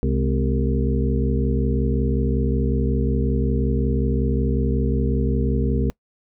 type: harmonic tone with a mistuned harmonic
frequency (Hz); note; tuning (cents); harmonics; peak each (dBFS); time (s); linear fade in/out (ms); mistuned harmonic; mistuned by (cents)
65.41; C2; 0; 1 / 2 / 3 / 4 / 6 / 7; -21 / -24 / -26 / -27 / -29 / -29; 0.03-5.9; 0; 3; +120
effects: noise-tail reverb RT60 0.1 s tail -24 dB re dry